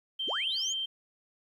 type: tone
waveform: sine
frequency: 3136 Hz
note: G7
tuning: in tune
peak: -30 dBFS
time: 0.19-0.86 s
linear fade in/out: 10 ms
type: linear sweep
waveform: sine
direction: up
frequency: 143.4 to 7040 Hz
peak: -32 dBFS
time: 0.27-0.74 s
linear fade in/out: 20 ms
effects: tanh soft clip ceiling -21 dBFS + 11-bit